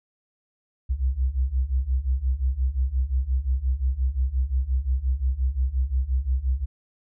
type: beating tone pair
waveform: sine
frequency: 61.74 / 67.44 Hz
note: B1 / C#2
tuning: 0 / -47 cents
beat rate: 5.7 Hz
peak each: -25 / -23 dBFS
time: 0.89-6.66 s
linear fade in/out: 20 ms
effects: none